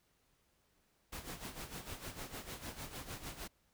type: noise with tremolo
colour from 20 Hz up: pink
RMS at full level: -44 dBFS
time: 1.12-3.48 s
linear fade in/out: 10 ms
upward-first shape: sine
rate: 6.6 Hz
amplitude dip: 70%
effects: pink hiss -75 dBFS RMS until 3.73 s